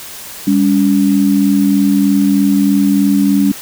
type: tone pair together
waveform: sine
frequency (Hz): 200 / 283.2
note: G3 / C#4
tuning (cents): +35 / +37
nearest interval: tritone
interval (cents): 602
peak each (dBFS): -11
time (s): 0.47-3.52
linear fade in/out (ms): 5
effects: white hiss -30 dBFS RMS until 3.61 s